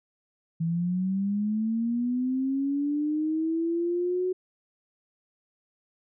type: linear sweep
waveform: sine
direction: up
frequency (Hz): 162.1 to 370.8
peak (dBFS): -24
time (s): 0.6-4.33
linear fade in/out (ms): 10
effects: none